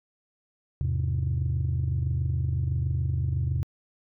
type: chord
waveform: sine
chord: E augmented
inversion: none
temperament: equal with one note detuned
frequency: 82.41 / 103.83 / 130.06 Hz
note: E2 / G#2 / B#2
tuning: 0 / 0 / -10 cents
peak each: -26 / -30 / -26 dBFS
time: 0.81-3.63 s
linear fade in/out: 0 ms
effects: tanh soft clip ceiling -19 dBFS